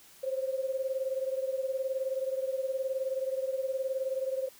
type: beating tone pair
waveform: sine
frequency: 523.3 / 542.3 Hz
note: C5 / C#5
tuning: 0 / -38 cents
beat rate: 19 Hz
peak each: -31 / -35 dBFS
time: 0.23-4.49 s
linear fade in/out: 10 ms
effects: white hiss -56 dBFS RMS until 4.59 s